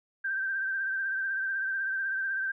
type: tone with vibrato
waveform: sine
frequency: 1568 Hz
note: G6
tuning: in tune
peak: -28 dBFS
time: 0.24-2.52 s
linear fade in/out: 10 ms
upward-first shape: triangle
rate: 16 Hz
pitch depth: 47 cents each way
effects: none